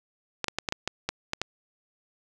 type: clicks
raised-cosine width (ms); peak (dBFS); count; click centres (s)
0.2; -10; 9; 0.443 / 0.483 / 0.586 / 0.688 / 0.724 / 0.876 / 1.09 / 1.334 / 1.416
effects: none